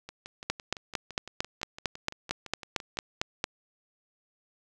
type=two click trains; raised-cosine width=0.2 ms; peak=-24 / -10 dBFS; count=18 / 14; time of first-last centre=0.09-2.971 / 0.5-3.441 s; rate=5.9 / 4.42 Hz; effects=none